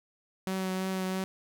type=tone with vibrato; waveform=sawtooth; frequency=188.1 Hz; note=F#3; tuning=29 cents sharp; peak=-26 dBFS; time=0.47-1.24 s; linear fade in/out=0 ms; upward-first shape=triangle; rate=3 Hz; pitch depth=17 cents each way; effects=none